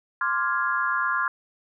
sine chord, D half-diminished seventh, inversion third, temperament equal, 1046.5 / 1174.7 / 1396.9 / 1661.2 Hz, C6 / D6 / F6 / Ab6, 0 / 0 / 0 / 0 cents, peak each -27 / -30 / -26 / -28 dBFS, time 0.21-1.28 s, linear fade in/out 2 ms, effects none

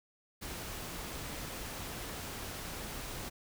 pink noise, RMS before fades -42 dBFS, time 0.41-3.3 s, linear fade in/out 20 ms, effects none

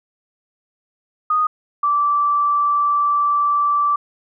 sine tone pair in turn, 1237 / 1164.6 Hz, D#6 / D6, -10 / -15 cents, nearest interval minor second, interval 105 cents, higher first, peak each -14 dBFS, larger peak neither, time 1.3-1.47 / 1.83-3.96 s, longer second, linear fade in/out 5 ms, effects none

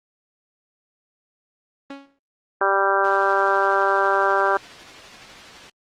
sawtooth tone with exponential decay, 277.2 Hz, C#4, in tune, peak -26 dBFS, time 1.9-2.19 s, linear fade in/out 5 ms, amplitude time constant 61 ms
harmonic tone, 196 Hz, G3, in tune, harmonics 2 / 3 / 4 / 5 / 6 / 7 / 8, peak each -24 / -24 / -24 / -24 / -24 / -24 / -24 dBFS, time 2.61-4.57 s, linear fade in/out 2 ms
white noise with tremolo, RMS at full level -38 dBFS, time 3.04-5.7 s, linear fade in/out 5 ms, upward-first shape sine, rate 12 Hz, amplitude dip 25%
effects low-pass 4000 Hz 12 dB/octave + Opus 24 kbps

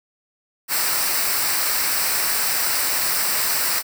white noise with comb filter, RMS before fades -21 dBFS, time 0.68-3.83 s, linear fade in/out 50 ms, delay 0.3 ms, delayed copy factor -0.6, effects none

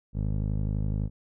15% pulse tone with low-pass filter, 51.91 Hz, G#1, in tune, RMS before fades -28 dBFS, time 0.13-1.1 s, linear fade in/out 50 ms, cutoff 280 Hz, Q 0.58, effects none

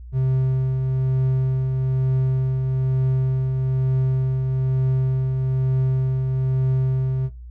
triangle tone with tremolo, 130.81 Hz, C3, in tune, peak -14 dBFS, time 0.12-7.3 s, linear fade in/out 50 ms, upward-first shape triangle, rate 1.1 Hz, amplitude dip 35%, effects noise-tail reverb RT60 0.3 s tail -20 dB re dry + added 60 Hz sine -35 dBFS peak until 7.5 s

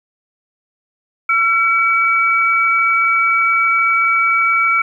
sine tone pair together, 1354 / 2281 Hz, E6 / C#7, +46 / +49 cents, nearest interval major sixth, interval 903 cents, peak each -14 dBFS, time 1.29-4.82 s, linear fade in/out 5 ms, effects 8-bit

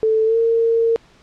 sine tone with pitch glide, 440 to 457.9 Hz, A4 to A#4, 0 to -31 cents, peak -13 dBFS, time 0.03-0.96 s, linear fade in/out 0 ms, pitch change +69 cents, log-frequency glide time 0.25-0.37 s, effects pink hiss -51 dBFS RMS until 1.22 s + low-pass 5000 Hz 12 dB/octave

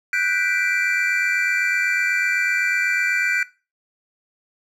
triangle chord, G major seventh, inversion third, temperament equal, 1480 / 1568 / 1975.5 / 2349 Hz, F#6 / G6 / B6 / D7, 0 / 0 / 0 / 0 cents, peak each -22 / -24 / -24 / -22 dBFS, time 0.13-3.43 s, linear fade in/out 2 ms, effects noise-tail reverb RT60 0.3 s tail -18 dB re dry

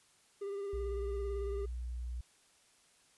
triangle tone with vibrato, 399.4 Hz, G4, 32 cents sharp, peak -35 dBFS, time 0.41-1.66 s, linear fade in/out 10 ms, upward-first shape sine, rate 18 Hz, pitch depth 28 cents each way
sine tone, 60.5 Hz, B1, 35 cents flat, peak -37 dBFS, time 0.73-2.21 s, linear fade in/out 5 ms
effects white hiss -67 dBFS RMS until 3.17 s + resampled to 24000 Hz

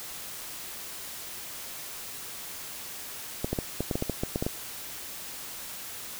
clicks, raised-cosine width 2 ms, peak -14 dBFS, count 12, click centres 3.445 / 3.53 / 3.588 / 3.806 / 3.912 / 3.955 / 4.024 / 4.097 / 4.235 / 4.359 / 4.425 / 4.465 s, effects white hiss -40 dBFS RMS until 6.19 s

